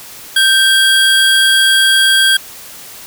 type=tone pair together; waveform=square; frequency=1568 / 3281 Hz; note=G6 / G#7; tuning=0 / -22 cents; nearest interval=octave + minor second; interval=1278 cents; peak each=-11 dBFS; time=0.36-2.37 s; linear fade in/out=5 ms; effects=white hiss -33 dBFS RMS until 3.06 s